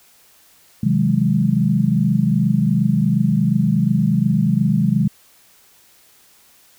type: chord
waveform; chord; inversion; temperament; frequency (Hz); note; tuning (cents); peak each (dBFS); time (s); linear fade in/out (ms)
sine; Ab dominant seventh; first; equal with one note detuned; 130.81 / 159.38 / 185 / 207.7; C3 / Eb3 / Gb3 / Ab3; 0 / +42 / 0 / 0; -20 / -19 / -20 / -18; 0.83-5.08; 5
effects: white hiss -52 dBFS RMS until 6.78 s